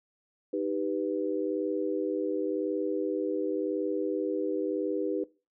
sine chord, Eb augmented, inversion none, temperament equal, 311.1 / 392 / 493.9 Hz, Eb4 / G4 / B4, 0 / 0 / 0 cents, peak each -32 dBFS, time 0.53-5.24 s, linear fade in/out 5 ms, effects noise-tail reverb RT60 0.3 s tail -20 dB re dry

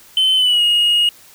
triangle tone with pitch glide, 3062 to 2873 Hz, G7 to F7, -41 to +48 cents, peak -9 dBFS, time 0.17-1.09 s, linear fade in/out 2 ms, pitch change -111 cents, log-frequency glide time 0.36-0.62 s, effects tanh soft clip ceiling -5 dBFS + white hiss -45 dBFS RMS until 1.34 s

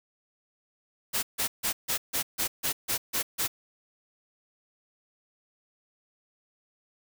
white noise bursts, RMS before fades -28 dBFS, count 10, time 1.13-3.48 s, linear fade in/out 20 ms, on 100 ms, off 150 ms, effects none

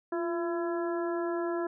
harmonic tone with a mistuned harmonic, 336.3 Hz, E4, 35 cents sharp, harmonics 1 / 2 / 3 / 4 / 5, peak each -30 / -36 / -40 / -42 / -44 dBFS, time 0.12-1.67 s, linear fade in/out 5 ms, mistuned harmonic 1, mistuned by +49 cents, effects none

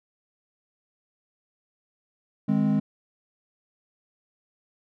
triangle chord, Ab major, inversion second, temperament equal, 155.56 / 207.7 / 261.6 Hz, Eb3 / Ab3 / C4, 0 / 0 / 0 cents, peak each -25 / -20 / -24 dBFS, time 2.48-2.8 s, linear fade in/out 10 ms, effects none

